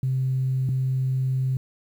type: tone pair in turn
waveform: sine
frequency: 130.81 / 130.81 Hz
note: C3 / C3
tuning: 0 / 0 cents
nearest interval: unison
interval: 0 cents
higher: neither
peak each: -20 dBFS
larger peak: neither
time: 0.03-0.69 / 0.69-1.57 s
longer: second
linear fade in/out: 2 ms
effects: tanh soft clip ceiling -16 dBFS + 9-bit